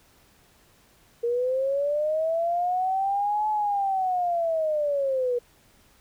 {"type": "linear two-way sweep", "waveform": "sine", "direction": "up then down", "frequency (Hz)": [466.2, 859, 478.5], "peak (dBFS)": -22, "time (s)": [1.23, 5.39], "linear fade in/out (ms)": 10, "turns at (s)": 3.49, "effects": ["pink hiss -59 dBFS RMS until 6 s"]}